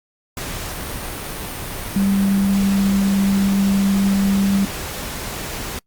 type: tone in noise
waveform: sine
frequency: 196.6 Hz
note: G3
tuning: 5 cents sharp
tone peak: -14 dBFS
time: 1.96-4.65 s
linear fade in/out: 2 ms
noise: pink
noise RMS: -28 dBFS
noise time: 0.37-5.79 s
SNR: +11 dB
effects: noise-tail reverb RT60 0.1 s tail -26 dB re dry + Opus 48 kbps